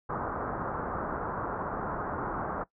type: low-pass noise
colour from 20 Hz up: white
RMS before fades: -34 dBFS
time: 0.09-2.64 s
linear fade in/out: 10 ms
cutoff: 1400 Hz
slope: 48 dB/octave
effects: noise-tail reverb RT60 0.1 s tail -19 dB re dry